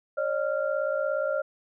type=tone cluster; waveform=sine; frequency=549 / 606 / 1386 Hz; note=C#5 / D#5 / F6; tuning=-17 / -46 / -14 cents; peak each=-28 / -28 / -33 dBFS; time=0.17-1.42 s; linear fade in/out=10 ms; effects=none